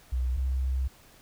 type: tone pair in turn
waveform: sine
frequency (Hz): 62.8 / 65.36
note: B1 / C2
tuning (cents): +30 / -1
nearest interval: minor second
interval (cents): 69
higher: second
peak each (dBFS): -24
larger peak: neither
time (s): 0.12-0.37 / 0.37-0.88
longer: second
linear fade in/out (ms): 10
effects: tanh soft clip ceiling -20 dBFS + pink hiss -56 dBFS RMS until 1.21 s